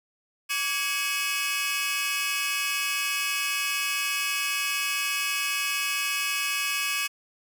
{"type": "tone cluster", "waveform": "sawtooth", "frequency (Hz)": [1153, 1655, 2211, 2557, 2921], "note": ["D6", "G#6", "C#7", "D#7", "F#7"], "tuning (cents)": [-32, -6, -5, 47, -23], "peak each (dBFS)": [-31, -31, -31, -25, -31], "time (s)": [0.49, 7.08], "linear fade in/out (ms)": 20, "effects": []}